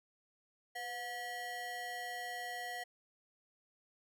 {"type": "ring-modulated tone", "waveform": "square", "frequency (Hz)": 609, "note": "D#5", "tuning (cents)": -37, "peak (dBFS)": -38, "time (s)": [0.75, 2.84], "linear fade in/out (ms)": 10, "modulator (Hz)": 1330, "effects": []}